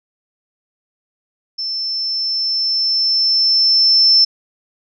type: tone with level ramp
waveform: sine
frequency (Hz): 5320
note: E8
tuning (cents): +15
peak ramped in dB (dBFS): -20 to -7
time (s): 1.58-4.25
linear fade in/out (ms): 10
effects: none